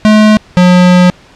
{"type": "tone pair in turn", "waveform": "square", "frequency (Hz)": [214, 179.95], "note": ["A3", "F#3"], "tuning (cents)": [-48, -48], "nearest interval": "minor third", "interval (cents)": 300, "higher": "first", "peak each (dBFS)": -3, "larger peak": "neither", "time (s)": [[0.05, 0.37], [0.57, 1.1]], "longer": "second", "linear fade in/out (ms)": 0, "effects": ["pink hiss -40 dBFS RMS until 1.35 s", "low-pass 5000 Hz 12 dB/octave"]}